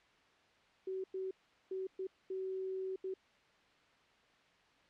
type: tone bursts at uneven times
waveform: sine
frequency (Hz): 378.5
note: F#4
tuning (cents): +39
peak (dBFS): -37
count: 6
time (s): 0.87-1.04 / 1.14-1.31 / 1.71-1.87 / 1.99-2.07 / 2.3-2.96 / 3.04-3.14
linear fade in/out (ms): 5
effects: white hiss -67 dBFS RMS until 4.89 s + low-pass 3000 Hz 12 dB/octave